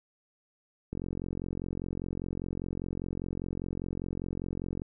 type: click train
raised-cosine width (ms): 3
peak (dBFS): -22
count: 176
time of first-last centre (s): 0.93-4.819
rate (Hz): 45
effects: none